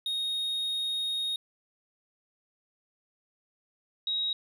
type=tone pair in turn; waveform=triangle / sine; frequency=3729 / 3805 Hz; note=A#7 / A#7; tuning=0 / +35 cents; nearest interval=unison; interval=35 cents; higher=second; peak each=-27 dBFS; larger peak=neither; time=0.06-1.36 / 4.07-4.33 s; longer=first; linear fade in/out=2 ms; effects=none